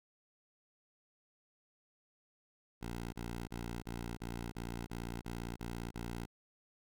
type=tone bursts; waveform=10% pulse; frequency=58.27 Hz; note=A#1; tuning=in tune; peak=-32 dBFS; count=10; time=2.81-6.262 s; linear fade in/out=20 ms; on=320 ms; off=28 ms; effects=none